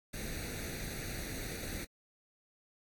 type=noise with comb filter; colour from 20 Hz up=pink; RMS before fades=-41 dBFS; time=0.13-1.85 s; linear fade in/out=10 ms; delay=0.48 ms; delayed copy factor=+0.75; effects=AAC 64 kbps